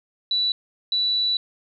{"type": "tone bursts at uneven times", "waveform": "sine", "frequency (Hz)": 3951, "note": "B7", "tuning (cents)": 0, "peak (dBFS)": -19, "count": 2, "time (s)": [[0.31, 0.52], [0.92, 1.37]], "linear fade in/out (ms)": 2, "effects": []}